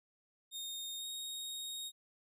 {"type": "tone with pitch glide", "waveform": "sawtooth", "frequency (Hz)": [3690, 3737], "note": ["A#7", "A#7"], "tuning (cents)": [-18, 4], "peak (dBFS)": -38, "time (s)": [0.51, 1.92], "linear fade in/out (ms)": 50, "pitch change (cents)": 22, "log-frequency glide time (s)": [0.98, 1.05], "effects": []}